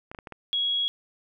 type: clicks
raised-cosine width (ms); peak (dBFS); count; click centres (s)
0.5; -24; 5; 0.115 / 0.148 / 0.188 / 0.272 / 0.323
type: tone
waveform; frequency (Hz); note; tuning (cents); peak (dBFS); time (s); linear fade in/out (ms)
sine; 3322; G#7; 0; -23; 0.53-0.88; 0
effects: none